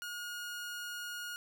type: tone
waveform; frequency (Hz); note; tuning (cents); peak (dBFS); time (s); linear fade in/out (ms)
sawtooth; 1435; F6; +47; -36; 0.02-1.36; 0
effects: none